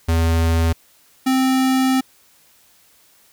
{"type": "tone pair in turn", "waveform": "square", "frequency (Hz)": [82.41, 261.6], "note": ["E2", "C4"], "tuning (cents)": [0, 0], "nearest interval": "octave + minor sixth", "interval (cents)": 2000, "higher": "second", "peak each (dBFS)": -15, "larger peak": "neither", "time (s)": [[0.08, 0.73], [1.26, 2.01]], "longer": "second", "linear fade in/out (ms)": 10, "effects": ["white hiss -54 dBFS RMS until 3.32 s"]}